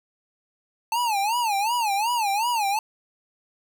square tone with vibrato, 876 Hz, A5, 8 cents flat, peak -22 dBFS, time 0.92-2.79 s, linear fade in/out 2 ms, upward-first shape sine, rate 2.7 Hz, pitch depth 190 cents each way, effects none

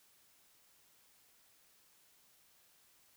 silence, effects white hiss -68 dBFS RMS until 3.16 s

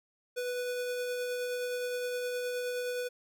square tone with tremolo, 493.9 Hz, B4, in tune, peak -32 dBFS, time 0.36-3.09 s, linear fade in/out 20 ms, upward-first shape triangle, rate 9.6 Hz, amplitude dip 25%, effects none

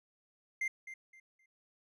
triangle tone with echo, 2093 Hz, C7, in tune, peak -30 dBFS, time 0.61-0.68 s, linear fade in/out 5 ms, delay 260 ms, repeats 3, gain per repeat -12 dB, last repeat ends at 1.46 s, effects resampled to 32000 Hz

